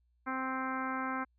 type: harmonic tone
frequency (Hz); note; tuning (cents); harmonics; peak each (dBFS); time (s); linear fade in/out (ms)
261.6; C4; 0; 1 / 2 / 3 / 4 / 5 / 6 / 7 / 8 / 9; -38 / -46 / -42 / -39 / -40 / -41 / -53 / -46 / -54; 0.26-1.25; 20
effects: added 60 Hz sine -69 dBFS peak until 1.38 s